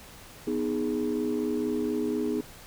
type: chord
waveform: sine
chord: G# minor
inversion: first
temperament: equal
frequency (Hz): 246.9 / 311.1 / 415.3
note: B3 / D#4 / G#4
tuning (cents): 0 / 0 / 0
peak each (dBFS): -29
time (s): 0.47-2.41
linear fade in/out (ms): 5
effects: tanh soft clip ceiling -20 dBFS + pink hiss -48 dBFS RMS until 2.66 s